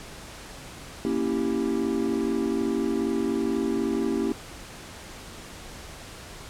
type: chord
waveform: triangle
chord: A# diminished seventh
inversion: none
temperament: equal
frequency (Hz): 233.1 / 277.2 / 329.6 / 392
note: A#3 / C#4 / E4 / G4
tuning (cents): 0 / 0 / 0 / 0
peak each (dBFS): -27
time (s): 1.05-4.32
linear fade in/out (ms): 0
effects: pink hiss -42 dBFS RMS until 6.49 s + low-pass 10000 Hz 12 dB/octave